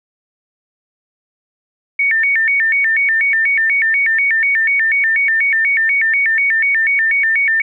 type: tone with vibrato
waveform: sine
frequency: 2003 Hz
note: B6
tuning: 24 cents sharp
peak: -11 dBFS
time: 1.99-7.62 s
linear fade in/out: 5 ms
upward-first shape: square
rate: 4.1 Hz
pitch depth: 190 cents each way
effects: none